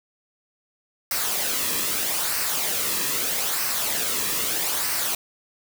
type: noise with flanger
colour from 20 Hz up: white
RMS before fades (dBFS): -25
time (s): 1.11-5.15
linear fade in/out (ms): 2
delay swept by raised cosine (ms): 0.28 to 1.38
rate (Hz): 0.79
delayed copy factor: -0.5
effects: none